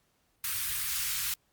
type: band-stop noise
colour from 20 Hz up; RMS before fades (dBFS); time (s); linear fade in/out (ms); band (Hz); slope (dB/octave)
white; -32; 0.44-1.34; 2; 130 to 1300; 24
effects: pink hiss -72 dBFS RMS until 1.52 s + Opus 48 kbps